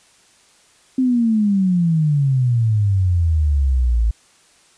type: exponential sweep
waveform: sine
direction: down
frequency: 263.4 to 53.9 Hz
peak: -13 dBFS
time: 0.98-4.11 s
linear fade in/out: 5 ms
effects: white hiss -53 dBFS RMS until 4.77 s + resampled to 22050 Hz